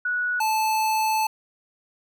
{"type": "tone pair in turn", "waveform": ["sine", "square"], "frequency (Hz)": [1468, 872.9], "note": ["F#6", "A5"], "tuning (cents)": [-14, -14], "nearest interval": "major sixth", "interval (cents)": 900, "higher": "first", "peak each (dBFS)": [-22, -21], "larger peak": "second", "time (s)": [[0.05, 0.4], [0.4, 1.27]], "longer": "second", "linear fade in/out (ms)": 5, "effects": []}